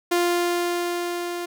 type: tone with level ramp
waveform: sawtooth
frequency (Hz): 349.2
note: F4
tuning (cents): 0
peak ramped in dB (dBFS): -14 to -24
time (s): 0.11-1.46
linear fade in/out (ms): 10
effects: none